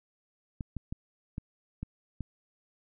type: clicks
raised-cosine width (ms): 5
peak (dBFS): -23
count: 6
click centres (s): 0.608 / 0.767 / 0.925 / 1.381 / 1.83 / 2.207
effects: none